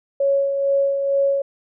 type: tone with tremolo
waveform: sine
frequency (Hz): 554.4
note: C#5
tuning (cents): 0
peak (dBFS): -14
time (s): 0.2-1.42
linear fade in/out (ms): 5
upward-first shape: sine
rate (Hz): 2.2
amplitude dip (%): 45
effects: none